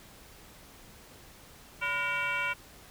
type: tone with frequency modulation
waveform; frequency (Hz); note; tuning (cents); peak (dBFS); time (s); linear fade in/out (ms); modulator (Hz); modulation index
sine; 1864.7; A#6; 0; -27; 1.81-2.54; 20; 431; 2.1
effects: tanh soft clip ceiling -24 dBFS + pink hiss -53 dBFS RMS until 2.9 s